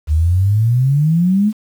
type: exponential sweep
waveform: sine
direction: up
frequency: 73.42 to 220 Hz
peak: -10 dBFS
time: 0.07-1.53 s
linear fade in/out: 50 ms
effects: 7-bit